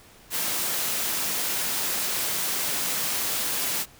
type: high-pass noise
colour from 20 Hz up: white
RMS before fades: -27 dBFS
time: 0.3-3.86 s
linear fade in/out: 50 ms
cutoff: 130 Hz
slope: 24 dB/octave
effects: pink hiss -52 dBFS RMS until 3.99 s